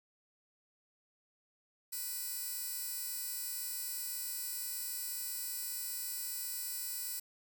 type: tone with high-pass filter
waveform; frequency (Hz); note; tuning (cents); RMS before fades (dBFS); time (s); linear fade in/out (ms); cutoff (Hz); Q
15% pulse; 493.9; B4; 0; -40; 1.92-7.2; 10; 9500; 0.66
effects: none